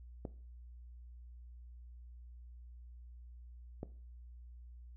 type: clicks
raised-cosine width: 2 ms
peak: -27 dBFS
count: 2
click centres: 0.252 / 3.831 s
effects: noise-tail reverb RT60 0.4 s tail -17 dB re dry + added 60 Hz sine -50 dBFS peak until 4.96 s